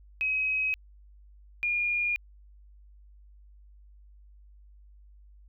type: tone pair in turn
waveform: sine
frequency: 2541 / 2424 Hz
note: D#7 / D#7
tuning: +36 / -46 cents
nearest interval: minor second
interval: 82 cents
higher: first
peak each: -25 dBFS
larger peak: neither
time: 0.21-0.74 / 1.63-2.16 s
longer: neither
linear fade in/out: 0 ms
effects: added 50 Hz sine -51 dBFS peak until 5.48 s